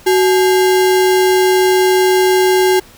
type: tone with sample-and-hold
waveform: sine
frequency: 372.1 Hz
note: F#4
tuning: 10 cents sharp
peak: -8 dBFS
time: 0.06-2.8 s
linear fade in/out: 10 ms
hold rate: 1225 Hz
effects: pink hiss -42 dBFS RMS until 2.97 s